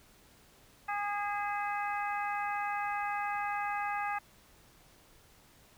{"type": "harmonic tone with a mistuned harmonic", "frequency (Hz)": 409.7, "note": "G#4", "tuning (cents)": -24, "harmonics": [2, 3, 4, 5, 6], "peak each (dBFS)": [-34, -38, -40, -42, -44], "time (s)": [0.88, 4.19], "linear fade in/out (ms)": 10, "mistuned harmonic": 6, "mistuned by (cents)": 65, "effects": ["pink hiss -61 dBFS RMS until 5.77 s"]}